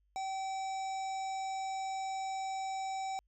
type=harmonic tone; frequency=769 Hz; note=G5; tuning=33 cents flat; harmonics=1 / 3 / 5 / 7 / 9 / 10; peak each=-35 / -49 / -53 / -54 / -53 / -60 dBFS; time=0.16-3.19 s; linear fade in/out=0 ms; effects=added 50 Hz sine -70 dBFS peak until 3.27 s